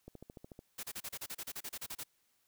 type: click train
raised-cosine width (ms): 2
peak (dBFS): -35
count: 8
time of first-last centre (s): 0.08-0.591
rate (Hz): 13.7
type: noise bursts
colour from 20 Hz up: white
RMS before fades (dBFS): -42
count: 15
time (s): 0.78-2.037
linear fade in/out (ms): 10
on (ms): 53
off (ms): 33
effects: white hiss -75 dBFS RMS until 2.47 s